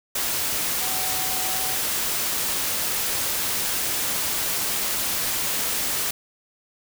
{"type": "tone in noise", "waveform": "sine", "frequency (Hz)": 752, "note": "F#5", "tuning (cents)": 28, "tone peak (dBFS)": -34, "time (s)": [0.81, 1.75], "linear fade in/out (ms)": 5, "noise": "white", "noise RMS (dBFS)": -25, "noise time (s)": [0.15, 6.11], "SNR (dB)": -12, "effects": []}